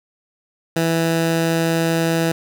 15% pulse tone, 164.81 Hz, E3, in tune, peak -10 dBFS, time 0.76-2.32 s, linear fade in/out 5 ms, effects none

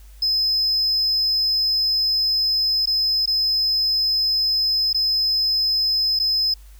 triangle tone with dropouts, 5100 Hz, D#8, 42 cents sharp, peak -16 dBFS, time 0.22-6.54 s, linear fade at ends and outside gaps 5 ms, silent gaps 2.858-2.872 / 3.259-3.275 / 4.93-4.945 / 6.191-6.198 s, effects added 50 Hz sine -41 dBFS peak until 6.79 s + white hiss -55 dBFS RMS until 6.79 s

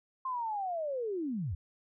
sine linear sweep, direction down, 1062 to 70.2 Hz, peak -32 dBFS, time 0.25-1.55 s, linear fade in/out 5 ms, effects none

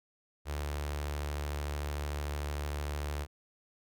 sawtooth tone with notch filter, 73.42 Hz, D2, in tune, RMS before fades -36 dBFS, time 0.45-3.27 s, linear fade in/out 50 ms, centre 200 Hz, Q 0.83, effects none

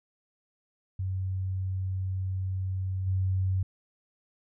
sine tone with level steps, 94.2 Hz, F#2, 32 cents sharp, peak -28 / -24 dBFS, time 0.99-3.63 s, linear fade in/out 5 ms, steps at 3.06 s, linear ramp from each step 20 ms, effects none

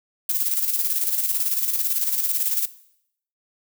violet noise with tremolo, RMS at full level -21 dBFS, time 0.29-2.66 s, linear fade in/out 5 ms, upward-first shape square, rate 18 Hz, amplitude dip 50%, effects noise-tail reverb RT60 0.7 s tail -17 dB re dry

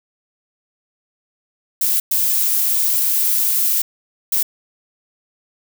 violet noise bursts at uneven times, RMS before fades -17 dBFS, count 3, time 1.81-2 / 2.11-3.82 / 4.32-4.43 s, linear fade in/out 5 ms, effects none

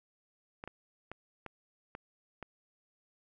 clicks, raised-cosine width 0.5 ms, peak -27 dBFS, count 6, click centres 0.639 / 0.676 / 1.116 / 1.463 / 1.951 / 2.427 s, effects none

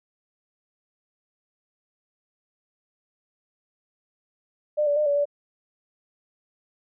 sine tone with pitch steps, 600 / 579 / 603 / 573 / 578 Hz, D5 / D5 / D5 / D5 / D5, +37 / -25 / +46 / -43 / -28 cents, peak -19 dBFS, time 4.77-5.255 s, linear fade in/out 20 ms, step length 97 ms, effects none

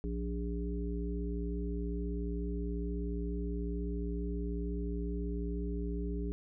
harmonic tone with a mistuned harmonic, 58.27 Hz, A#1, in tune, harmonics 1 / 3 / 5 / 7, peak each -35 / -40 / -42 / -42 dBFS, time 0.04-6.32 s, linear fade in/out 0 ms, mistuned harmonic 3, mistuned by +22 cents, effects none

